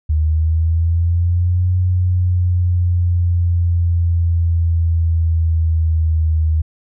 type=linear two-way sweep; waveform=sine; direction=up then down; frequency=76.5 to 91.1 to 78.7 Hz; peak=-12 dBFS; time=0.09-6.62 s; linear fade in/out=10 ms; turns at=1.76 s; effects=none